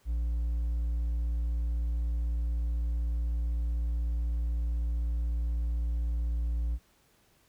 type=tone with hard clipping; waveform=triangle; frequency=58 Hz; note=A#1; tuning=8 cents flat; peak=-28 dBFS; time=0.05-6.79 s; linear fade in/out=50 ms; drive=5 dB; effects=pink hiss -66 dBFS RMS until 7.48 s